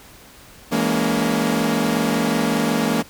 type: chord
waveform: sawtooth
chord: A# half-diminished seventh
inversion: second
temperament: equal with one note detuned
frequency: 164.81 / 207.7 / 233.1 / 282.4 Hz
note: E3 / G#3 / A#3 / C#4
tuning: 0 / 0 / 0 / +32 cents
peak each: -22 / -20 / -17 / -20 dBFS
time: 0.71-3.03 s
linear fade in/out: 20 ms
effects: pink hiss -45 dBFS RMS until 3.09 s